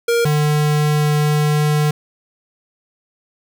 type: tone pair in turn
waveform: square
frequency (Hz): 469.1 / 149.91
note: A#4 / D3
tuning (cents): +11 / +36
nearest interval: octave + minor sixth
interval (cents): 1975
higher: first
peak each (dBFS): -14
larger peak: neither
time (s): 0.08-0.25 / 0.25-1.91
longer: second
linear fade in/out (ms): 5
effects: none